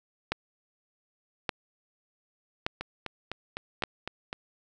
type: two click trains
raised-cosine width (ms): 0.3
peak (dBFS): -18 / -11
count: 7 / 4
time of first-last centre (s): 2.81-4.329 / 0.32-3.837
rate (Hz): 3.95 / 0.853
effects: none